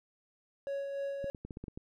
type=tone with tremolo; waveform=triangle; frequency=556 Hz; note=C#5; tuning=5 cents sharp; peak=-31 dBFS; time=0.67-1.3 s; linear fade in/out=0 ms; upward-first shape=sine; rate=3.4 Hz; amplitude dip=35%
type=clicks; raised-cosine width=3 ms; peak=-29 dBFS; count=8; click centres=1.243 / 1.348 / 1.45 / 1.508 / 1.571 / 1.64 / 1.682 / 1.775 s
effects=none